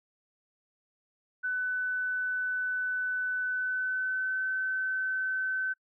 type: tone with pitch glide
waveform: sine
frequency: 1500 to 1526.2 Hz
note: F#6 to G6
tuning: +23 to -47 cents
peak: -28 dBFS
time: 1.43-5.74 s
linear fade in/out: 20 ms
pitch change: +30 cents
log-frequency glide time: 3.38-4.44 s
effects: noise-tail reverb RT60 0.1 s tail -26 dB re dry